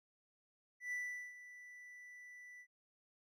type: tone with ADSR envelope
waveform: triangle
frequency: 1975.5 Hz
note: B6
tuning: in tune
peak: -36 dBFS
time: 0.8-2.67 s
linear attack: 120 ms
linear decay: 410 ms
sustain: -15 dB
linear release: 68 ms
effects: none